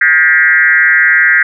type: tone with frequency modulation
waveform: sine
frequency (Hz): 1760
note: A6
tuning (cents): 0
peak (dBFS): -5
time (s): 0.01-1.43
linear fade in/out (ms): 5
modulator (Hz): 163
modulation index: 1.7
effects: none